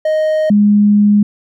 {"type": "tone pair in turn", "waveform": ["triangle", "sine"], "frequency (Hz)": [622.3, 206.6], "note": ["D#5", "G#3"], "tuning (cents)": [0, -9], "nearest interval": "octave + perfect fifth", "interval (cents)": 1909, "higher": "first", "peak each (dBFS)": [-9, -6], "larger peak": "second", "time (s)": [[0.05, 0.5], [0.5, 1.23]], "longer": "second", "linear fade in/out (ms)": 5, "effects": []}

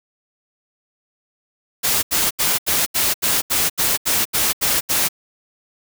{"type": "noise bursts", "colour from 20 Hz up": "white", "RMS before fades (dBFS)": -18, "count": 12, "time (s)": [1.83, 5.088], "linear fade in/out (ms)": 20, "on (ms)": 200, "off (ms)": 78, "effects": []}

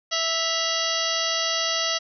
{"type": "harmonic tone with a mistuned harmonic", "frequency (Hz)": 657, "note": "E5", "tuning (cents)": -6, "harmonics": [1, 2, 3, 4, 5, 6, 7, 8, 9], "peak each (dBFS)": [-31, -31, -31, -31, -31, -31, -31, -31, -31], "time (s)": [0.11, 1.99], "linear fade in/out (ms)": 20, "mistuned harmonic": 4, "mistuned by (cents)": 130, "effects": []}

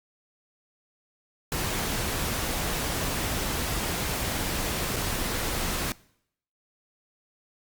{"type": "noise with dropouts", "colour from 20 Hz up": "pink", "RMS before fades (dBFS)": -29, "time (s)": [1.52, 5.92], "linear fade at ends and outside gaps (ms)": 1, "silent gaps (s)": [4.961, 4.965], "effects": ["noise-tail reverb RT60 0.7 s tail -22 dB re dry", "Opus 48 kbps"]}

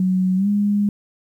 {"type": "tone with pitch glide", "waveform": "sine", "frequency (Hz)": [185.6, 204.7], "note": ["F#3", "G#3"], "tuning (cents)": [6, -25], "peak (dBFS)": -15, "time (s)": [0, 0.89], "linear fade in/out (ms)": 2, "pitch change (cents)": 169, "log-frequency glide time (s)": [0.36, 0.48], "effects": ["9-bit"]}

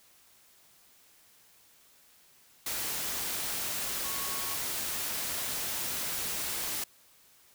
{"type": "tone in noise", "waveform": "sine", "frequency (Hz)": 1105, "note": "C#6", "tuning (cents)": -6, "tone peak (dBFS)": -43, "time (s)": [4.04, 4.55], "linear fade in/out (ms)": 5, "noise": "white", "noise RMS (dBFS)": -34, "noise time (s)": [2.66, 6.84], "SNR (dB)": -12, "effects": ["white hiss -61 dBFS RMS until 7.54 s"]}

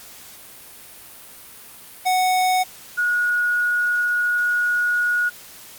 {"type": "tone pair in turn", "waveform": ["square", "sine"], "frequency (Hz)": [740, 1450.4], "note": ["F#5", "F#6"], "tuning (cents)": [0, -35], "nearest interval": "octave", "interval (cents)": 1165, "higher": "second", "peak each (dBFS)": -17, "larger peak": "neither", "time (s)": [[2.05, 2.64], [2.97, 5.3]], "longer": "second", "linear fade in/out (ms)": 20, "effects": ["white hiss -42 dBFS RMS until 5.78 s", "Opus 48 kbps"]}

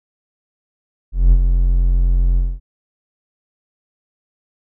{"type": "tone with ADSR envelope", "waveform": "triangle", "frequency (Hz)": 43.98, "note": "F1", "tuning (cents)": 13, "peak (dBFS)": -3, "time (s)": [1.12, 2.6], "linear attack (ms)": 200, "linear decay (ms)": 54, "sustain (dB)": -6, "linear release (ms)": 230, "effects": []}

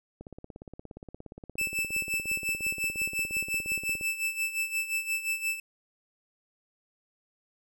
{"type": "click train", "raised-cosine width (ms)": 2, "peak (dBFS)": -29, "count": 66, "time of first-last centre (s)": [0.21, 4.011], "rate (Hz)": 17.1}
{"type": "tone with tremolo", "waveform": "45% pulse", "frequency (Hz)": 2637, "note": "E7", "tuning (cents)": 0, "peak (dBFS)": -26, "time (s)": [1.58, 5.6], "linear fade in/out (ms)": 5, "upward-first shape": "sine", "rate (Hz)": 5.7, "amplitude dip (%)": 75}
{"effects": []}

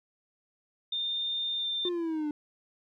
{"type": "tone with pitch glide", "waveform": "sine", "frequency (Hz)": [3619, 3590], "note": ["A7", "A7"], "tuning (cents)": [48, 34], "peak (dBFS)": -29, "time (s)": [0.92, 1.89], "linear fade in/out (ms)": 5, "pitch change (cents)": -14, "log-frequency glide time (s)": [1.56, 1.65]}
{"type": "exponential sweep", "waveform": "triangle", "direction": "down", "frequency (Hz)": [361.7, 293.6], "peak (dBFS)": -27, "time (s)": [1.85, 2.31], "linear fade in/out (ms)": 2}
{"effects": []}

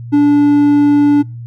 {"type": "tone", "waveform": "triangle", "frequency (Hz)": 290, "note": "D4", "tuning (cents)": -22, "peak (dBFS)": -4, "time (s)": [0.12, 1.23], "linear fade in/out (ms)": 20, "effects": ["noise-tail reverb RT60 0.3 s tail -25 dB re dry", "added 118 Hz sine -25 dBFS peak until 1.46 s"]}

